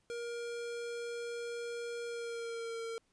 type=tone with pitch glide; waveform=square; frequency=472 to 457 Hz; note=A#4 to A#4; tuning=+22 to -34 cents; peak=-39 dBFS; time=0.1-2.98 s; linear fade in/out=0 ms; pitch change=-56 cents; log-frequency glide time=2.05-2.83 s; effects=pink hiss -75 dBFS RMS until 3.12 s + resampled to 22050 Hz